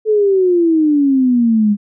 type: exponential sweep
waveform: sine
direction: down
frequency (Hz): 440 to 201.9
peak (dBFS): -9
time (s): 0.05-1.77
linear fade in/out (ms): 50
effects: none